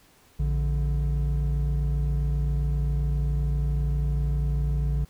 triangle tone pair together, 57.5 / 144.9 Hz, A#1 / D3, -23 / -23 cents, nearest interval octave + major third, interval 1600 cents, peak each -21 / -25 dBFS, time 0.39-5.05 s, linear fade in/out 10 ms, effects tanh soft clip ceiling -13 dBFS + pink hiss -58 dBFS RMS until 5.09 s

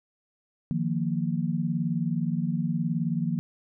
sine chord, Eb suspended second, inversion none, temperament equal, 155.56 / 174.61 / 233.1 Hz, Eb3 / F3 / Bb3, 0 / 0 / 0 cents, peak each -29 / -28 / -30 dBFS, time 0.71-3.39 s, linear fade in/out 0 ms, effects none

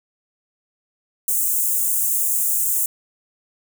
white high-pass noise, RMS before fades -20 dBFS, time 1.28-2.86 s, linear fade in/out 2 ms, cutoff 7000 Hz, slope 48 dB/octave, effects none

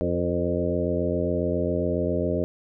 harmonic tone with a mistuned harmonic, 87.31 Hz, F2, in tune, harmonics 1 / 2 / 3 / 4 / 5 / 6 / 7, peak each -30 / -30 / -30 / -30 / -30 / -30 / -30 dBFS, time 0.01-2.44 s, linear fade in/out 0 ms, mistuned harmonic 5, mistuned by +36 cents, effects none

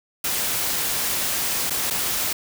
white noise with dropouts, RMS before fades -24 dBFS, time 0.24-2.33 s, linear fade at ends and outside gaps 5 ms, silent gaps 1.698-1.705 / 1.902-1.907 s, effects none

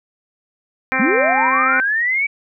harmonic tone, 261.6 Hz, C4, in tune, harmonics 1 / 2 / 3 / 4 / 5 / 6 / 7 / 8 / 9, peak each -27 / -28 / -26 / -26 / -26 / -23 / -22 / -25 / -22 dBFS, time 0.92-1.8 s, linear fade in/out 0 ms
sine linear sweep, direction up, 185 to 2302 Hz, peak -15 dBFS, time 0.99-2.27 s, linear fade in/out 10 ms
effects none

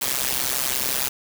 white noise with amplitude modulation, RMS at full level -20 dBFS, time 0.01-1.09 s, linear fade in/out 10 ms, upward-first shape sine, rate 131 Hz, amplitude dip 100%, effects none

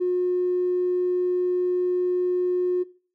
triangle tone with tanh clipping, 360.5 Hz, F#4, 45 cents flat, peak -20 dBFS, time 0-2.84 s, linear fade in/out 20 ms, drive 4 dB, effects noise-tail reverb RT60 0.4 s tail -19 dB re dry

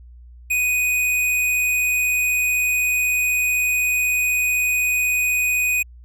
square tone, 2489 Hz, D#7, in tune, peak -18 dBFS, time 0.5-5.83 s, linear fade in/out 10 ms, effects added 60 Hz sine -40 dBFS peak until 6.04 s

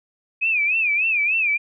sine tone with vibrato, 2489 Hz, D#7, in tune, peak -17 dBFS, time 0.41-1.58 s, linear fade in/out 20 ms, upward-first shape sine, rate 3.4 Hz, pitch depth 140 cents each way, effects none

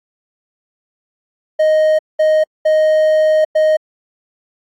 triangle tone bursts at uneven times, 622.3 Hz, D#5, in tune, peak -7 dBFS, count 4, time 1.59-1.99 / 2.19-2.44 / 2.65-3.45 / 3.55-3.77 s, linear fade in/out 10 ms, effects AAC 64 kbps

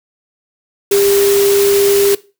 sine tone in noise, 400.6 Hz, G4, 38 cents sharp, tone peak -9 dBFS, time 0.91-2.15 s, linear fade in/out 5 ms, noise white, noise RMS -19 dBFS, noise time 0.91-2.15 s, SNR +7 dB, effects noise-tail reverb RT60 0.3 s tail -19 dB re dry

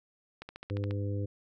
click train, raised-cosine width 0.3 ms, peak -26 dBFS, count 8, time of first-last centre 0.42-0.91 s, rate 14.3 Hz
harmonic tone, 100.9 Hz, G#2, 49 cents flat, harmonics 1 / 2 / 3 / 4 / 5, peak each -31 / -45 / -40 / -44 / -42 dBFS, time 0.7-1.26 s, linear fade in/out 10 ms
effects none

